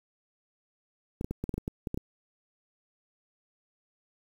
clicks, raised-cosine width 3 ms, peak -19 dBFS, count 11, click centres 1.211 / 1.245 / 1.31 / 1.44 / 1.493 / 1.541 / 1.58 / 1.679 / 1.872 / 1.944 / 1.975 s, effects 8-bit

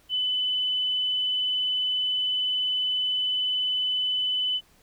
sine tone, 3007 Hz, F#7, 27 cents sharp, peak -23 dBFS, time 0.09-4.61 s, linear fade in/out 50 ms, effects pink hiss -60 dBFS RMS until 4.82 s

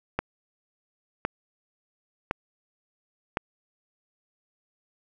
click train, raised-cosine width 0.5 ms, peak -10 dBFS, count 4, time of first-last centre 0.19-3.371 s, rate 0.943 Hz, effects none

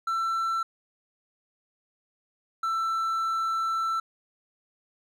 triangle tone pair in turn, 1340 / 1333 Hz, E6 / E6, +28 / +19 cents, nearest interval unison, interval 9 cents, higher first, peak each -23 dBFS, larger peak neither, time 0.07-0.63 / 2.63-4 s, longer second, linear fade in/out 5 ms, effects none

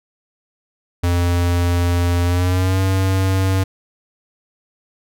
square tone with pitch glide, 87.31 to 95.21 Hz, F2 to G2, 0 to -50 cents, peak -15 dBFS, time 1.03-3.64 s, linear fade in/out 10 ms, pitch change +150 cents, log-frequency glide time 2.25-2.8 s, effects none

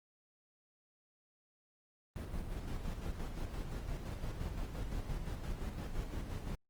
brown noise with tremolo, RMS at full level -39 dBFS, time 2.16-6.55 s, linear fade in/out 0 ms, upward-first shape square, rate 5.8 Hz, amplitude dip 40%, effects Opus 24 kbps

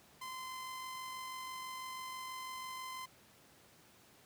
sawtooth tone with amplitude modulation, 1033 Hz, C6, 22 cents flat, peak -38 dBFS, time 0.21-3.06 s, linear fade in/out 10 ms, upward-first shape sine, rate 46.1 Hz, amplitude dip 25%, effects pink hiss -63 dBFS RMS until 4.25 s + high-pass 100 Hz 12 dB/octave

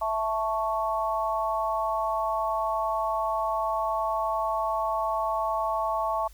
sine chord, A major, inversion second, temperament equal, 659.3 / 880 / 1108.7 Hz, E5 / A5 / C#6, 0 / 0 / 0 cents, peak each -29 dBFS, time 0.01-6.28 s, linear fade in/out 10 ms, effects added 50 Hz sine -47 dBFS peak until 6.33 s + white hiss -58 dBFS RMS until 6.33 s

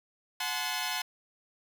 10% pulse tone cluster, 733 / 859 / 1033 Hz, F#5 / A5 / C6, -16 / -42 / -22 cents, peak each -27 dBFS, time 0.4-1.02 s, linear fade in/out 5 ms, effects none

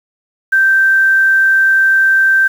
sine tone with quantisation, 1563 Hz, G6, 6 cents flat, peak -7 dBFS, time 0.52-2.48 s, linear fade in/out 10 ms, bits 6, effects none

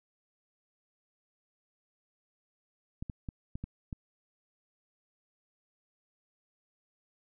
clicks, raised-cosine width 5 ms, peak -25 dBFS, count 6, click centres 3.025 / 3.098 / 3.288 / 3.555 / 3.64 / 3.928 s, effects none

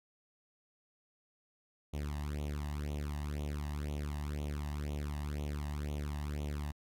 sawtooth tone with flanger, 73.42 Hz, D2, in tune, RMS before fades -38 dBFS, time 1.93-6.72 s, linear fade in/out 10 ms, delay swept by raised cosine 0.3 to 1.09 ms, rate 2 Hz, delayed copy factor +0.85, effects AAC 64 kbps

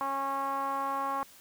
5% pulse tone with low-pass filter, 273.9 Hz, C#4, 21 cents flat, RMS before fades -32 dBFS, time 0.01-1.23 s, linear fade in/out 0 ms, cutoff 1000 Hz, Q 9.3, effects white hiss -55 dBFS RMS until 1.4 s

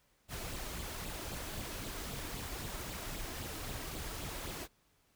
pink noise with flanger, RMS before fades -42 dBFS, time 0.28-4.68 s, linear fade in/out 50 ms, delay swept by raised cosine 0.24 to 3.14 ms, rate 3.8 Hz, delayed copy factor +0.5, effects pink hiss -72 dBFS RMS until 5.15 s

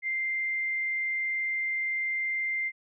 sine tone, 2093 Hz, C7, in tune, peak -27 dBFS, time 0.02-2.72 s, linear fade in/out 50 ms, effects none

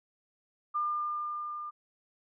sine tone with level ramp, 1202 Hz, D6, 40 cents sharp, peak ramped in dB -27 to -37 dBFS, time 0.74-1.71 s, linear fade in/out 20 ms, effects none

